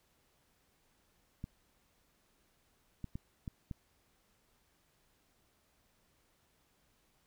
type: clicks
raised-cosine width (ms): 5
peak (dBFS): -28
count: 5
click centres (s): 1.441 / 3.043 / 3.155 / 3.478 / 3.712
effects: pink hiss -73 dBFS RMS until 7.26 s